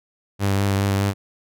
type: tone with vibrato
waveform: sawtooth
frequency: 99 Hz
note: G2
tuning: 18 cents sharp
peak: -14 dBFS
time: 0.39-1.14 s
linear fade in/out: 50 ms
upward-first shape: triangle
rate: 4.9 Hz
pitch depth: 23 cents each way
effects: none